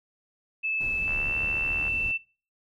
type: tone with pitch glide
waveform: sine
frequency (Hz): 2618 to 2668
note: E7 to E7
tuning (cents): -13 to +20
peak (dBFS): -25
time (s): 0.63-2.18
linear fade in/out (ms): 20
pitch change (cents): +33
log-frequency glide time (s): 0.94-1.3
type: noise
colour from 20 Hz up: brown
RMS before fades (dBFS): -38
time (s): 0.8-2.12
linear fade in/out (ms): 10
type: click train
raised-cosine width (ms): 0.5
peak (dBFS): -25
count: 60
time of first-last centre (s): 1.08-1.881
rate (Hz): 73.7
effects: noise-tail reverb RT60 0.4 s tail -24 dB re dry